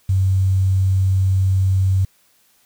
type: tone with quantisation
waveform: sine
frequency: 95 Hz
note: F#2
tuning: 46 cents sharp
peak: -13 dBFS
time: 0.09-2.05 s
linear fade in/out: 5 ms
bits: 7
effects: white hiss -58 dBFS RMS until 2.65 s